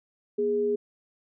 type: tone pair together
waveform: sine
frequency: 241 / 414.4 Hz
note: B3 / G#4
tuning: -42 / -4 cents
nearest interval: major sixth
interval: 938 cents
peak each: -33 / -23 dBFS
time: 0.38-0.76 s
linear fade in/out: 10 ms
effects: none